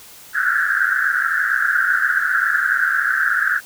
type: band-pass noise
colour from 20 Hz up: white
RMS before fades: -18 dBFS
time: 0.33-3.61 s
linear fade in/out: 50 ms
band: 1400 to 1700 Hz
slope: 96 dB/octave
effects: white hiss -42 dBFS RMS until 3.65 s